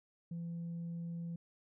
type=tone; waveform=sine; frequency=169.2 Hz; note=E3; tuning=45 cents sharp; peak=-37 dBFS; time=0.31-1.36 s; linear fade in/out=5 ms; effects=tanh soft clip ceiling -37 dBFS